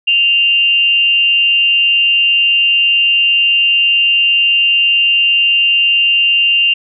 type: tone with frequency modulation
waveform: sine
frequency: 2789 Hz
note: F7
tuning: 3 cents flat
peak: -8 dBFS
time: 0.07-6.74 s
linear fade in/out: 10 ms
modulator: 251 Hz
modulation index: 0.29
effects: none